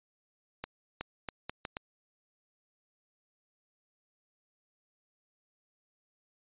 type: accelerating click train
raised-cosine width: 0.3 ms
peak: -20 dBFS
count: 6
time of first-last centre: 0.64-1.769 s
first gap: 370 ms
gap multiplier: 0.75
effects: resampled to 8000 Hz